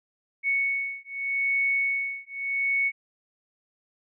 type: beating tone pair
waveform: sine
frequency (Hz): 2217 / 2217.82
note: C#7 / C#7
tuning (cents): 0 / 0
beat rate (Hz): 0.82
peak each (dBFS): -27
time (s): 0.43-2.92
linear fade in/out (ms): 50
effects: none